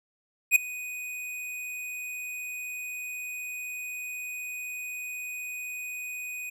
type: tone with ADSR envelope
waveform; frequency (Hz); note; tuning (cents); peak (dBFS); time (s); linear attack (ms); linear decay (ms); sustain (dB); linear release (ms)
square; 2489; D#7; 0; -14; 0.51-6.5; 48; 7; -21; 9
effects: none